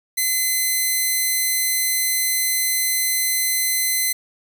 5% pulse tone, 2040 Hz, C7, 44 cents flat, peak -8 dBFS, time 0.17-4.13 s, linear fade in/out 10 ms, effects 8-bit

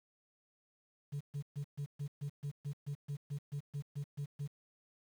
sine tone bursts, 143.3 Hz, D3, 42 cents flat, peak -34 dBFS, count 16, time 1.12-4.478 s, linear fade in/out 20 ms, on 88 ms, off 130 ms, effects tanh soft clip ceiling -35 dBFS + 10-bit

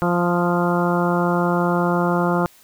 harmonic tone with a mistuned harmonic, 174.6 Hz, F3, in tune, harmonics 1 / 2 / 3 / 4 / 5 / 6 / 7 / 8, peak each -20 / -23 / -25 / -26 / -27 / -28 / -28 / -29 dBFS, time 0.02-2.46 s, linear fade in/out 0 ms, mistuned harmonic 7, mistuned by +17 cents, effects white hiss -51 dBFS RMS until 2.63 s

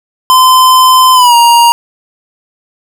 square tone with pitch glide, 1027 to 941.8 Hz, C6 to A#5, -33 to +18 cents, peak -3 dBFS, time 0.3-1.72 s, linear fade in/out 0 ms, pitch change -149 cents, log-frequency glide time 1.14-1.35 s, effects none

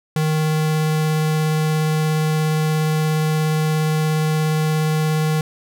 square tone with vibrato, 155.56 Hz, D#3, in tune, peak -17 dBFS, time 0.16-5.41 s, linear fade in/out 2 ms, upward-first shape triangle, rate 17 Hz, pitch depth 8 cents each way, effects none

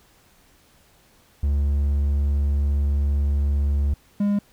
triangle tone pair in turn, 71.2 / 203.6 Hz, C#2 / G#3, +47 / -34 cents, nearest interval octave + tritone, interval 1819 cents, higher second, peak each -16 dBFS, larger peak neither, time 1.43-3.94 / 4.2-4.39 s, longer first, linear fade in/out 5 ms, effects pink hiss -57 dBFS RMS until 4.52 s

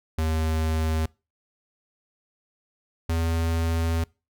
square tone pair in turn, 79.5 / 82.45 Hz, D#2 / E2, +38 / +1 cents, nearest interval minor second, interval 63 cents, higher second, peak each -23 dBFS, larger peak neither, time 0.18-1.06 / 3.09-4.04 s, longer second, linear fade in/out 5 ms, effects noise-tail reverb RT60 0.3 s tail -25 dB re dry

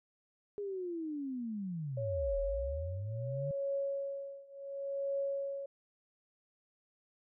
sine linear two-way sweep, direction down then up, 414.6 to 38.89 to 147.6 Hz, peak -36 dBFS, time 0.58-3.51 s, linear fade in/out 0 ms, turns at 2.38 s
sine tone with tremolo, 554.4 Hz, C#5, in tune, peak -31 dBFS, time 1.97-5.66 s, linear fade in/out 5 ms, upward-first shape triangle, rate 0.7 Hz, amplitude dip 95%
effects none

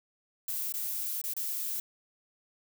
violet noise with dropouts, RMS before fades -34 dBFS, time 0.48-1.8 s, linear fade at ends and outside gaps 2 ms, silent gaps 0.724-0.739 / 1.215-1.239 / 1.336-1.365 s, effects none

